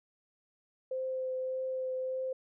sine tone with vibrato, 518 Hz, C5, 17 cents flat, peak -32 dBFS, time 0.91-2.33 s, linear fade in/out 5 ms, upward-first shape triangle, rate 1.7 Hz, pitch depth 11 cents each way, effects none

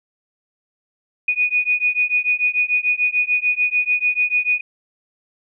sine beating tone pair, 2469 / 2475.8 Hz, D#7 / D#7, -14 / -9 cents, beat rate 6.8 Hz, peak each -19 dBFS, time 1.28-4.61 s, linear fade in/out 5 ms, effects none

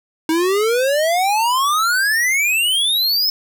square exponential sweep, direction up, 313.6 to 5274 Hz, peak -15 dBFS, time 0.29-3.3 s, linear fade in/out 2 ms, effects none

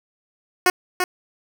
10% pulse tone with echo, 363.5 Hz, F#4, 31 cents flat, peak -5 dBFS, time 0.66-0.7 s, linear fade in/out 2 ms, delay 340 ms, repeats 1, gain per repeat -5 dB, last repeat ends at 1.04 s, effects none

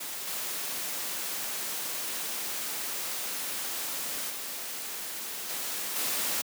white noise with level steps, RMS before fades -37 / -34 / -37 / -34 / -30 dBFS, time 0-6.42 s, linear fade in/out 10 ms, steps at 0.27 / 4.3 / 5.49 / 5.96 s, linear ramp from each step 5 ms, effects high-pass 200 Hz 12 dB/octave

